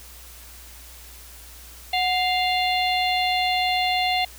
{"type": "harmonic tone with a mistuned harmonic", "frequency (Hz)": 698.5, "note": "F5", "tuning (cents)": 0, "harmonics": [1, 3, 4, 5, 6], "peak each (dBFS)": [-22, -27, -28, -29, -30], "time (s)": [1.93, 4.25], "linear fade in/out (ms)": 5, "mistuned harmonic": 1, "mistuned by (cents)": 89, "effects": ["added 60 Hz sine -45 dBFS peak until 4.38 s", "white hiss -45 dBFS RMS until 4.38 s"]}